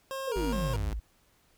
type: tone with vibrato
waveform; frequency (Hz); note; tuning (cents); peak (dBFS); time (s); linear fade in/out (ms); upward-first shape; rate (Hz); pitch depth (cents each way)
25% pulse; 503; B4; +32; -30; 0.11-0.76; 0; square; 2.4; 110
type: exponential sweep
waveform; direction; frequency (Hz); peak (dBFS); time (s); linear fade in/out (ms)
sine; down; 534 to 49; -31; 0.27-1; 10
type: tone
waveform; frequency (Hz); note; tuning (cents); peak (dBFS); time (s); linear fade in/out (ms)
square; 51.91; G#1; 0; -32; 0.36-0.93; 0
effects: pink hiss -66 dBFS RMS until 1.57 s